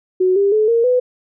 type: tone with pitch steps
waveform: sine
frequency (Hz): 370 / 398.9 / 430 / 463.5 / 499.6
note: F#4 / G4 / A4 / A#4 / B4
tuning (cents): 0 / +30 / -40 / -10 / +20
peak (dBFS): -11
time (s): 0.2-1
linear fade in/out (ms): 10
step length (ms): 160
effects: none